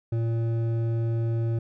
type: tone with hard clipping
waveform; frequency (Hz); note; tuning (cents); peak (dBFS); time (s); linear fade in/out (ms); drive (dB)
sine; 114.9; A#2; -25; -25; 0.12-1.59; 5; 9
effects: none